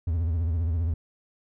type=tone with vibrato; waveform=triangle; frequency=82.8 Hz; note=E2; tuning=8 cents sharp; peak=-21 dBFS; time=0.07-0.94 s; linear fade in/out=5 ms; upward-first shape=sine; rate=15 Hz; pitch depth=120 cents each way; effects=none